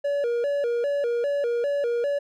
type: tone with vibrato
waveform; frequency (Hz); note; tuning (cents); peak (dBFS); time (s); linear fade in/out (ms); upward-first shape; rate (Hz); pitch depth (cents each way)
triangle; 520; C5; -11; -20; 0.04-2.19; 10; square; 2.5; 160
effects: none